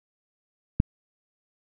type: click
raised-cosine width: 5 ms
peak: -6 dBFS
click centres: 0.801 s
effects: none